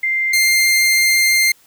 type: tone pair in turn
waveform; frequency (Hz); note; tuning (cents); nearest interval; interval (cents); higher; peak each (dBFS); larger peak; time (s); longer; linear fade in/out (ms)
sine / sawtooth; 2093 / 2102; C7 / C7; 0 / +7; unison; 7; second; -15 / -8; second; 0.03-0.33 / 0.33-1.52; second; 5
effects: white hiss -52 dBFS RMS until 1.66 s